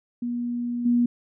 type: tone with level steps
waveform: sine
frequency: 240.5 Hz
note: B3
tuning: 46 cents flat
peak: -25 / -17 dBFS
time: 0.22-1.06 s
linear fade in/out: 5 ms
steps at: 0.85 s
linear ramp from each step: 10 ms
effects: none